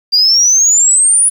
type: exponential sweep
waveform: sine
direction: up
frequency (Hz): 4746 to 9956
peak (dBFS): -5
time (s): 0.12-1.3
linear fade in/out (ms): 20
effects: tanh soft clip ceiling -2 dBFS + 7-bit